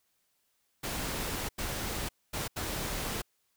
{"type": "noise bursts at uneven times", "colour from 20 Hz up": "pink", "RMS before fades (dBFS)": -35, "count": 4, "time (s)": [[0.83, 1.49], [1.58, 2.09], [2.33, 2.48], [2.56, 3.22]], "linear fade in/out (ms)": 10, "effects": ["white hiss -75 dBFS RMS until 3.56 s"]}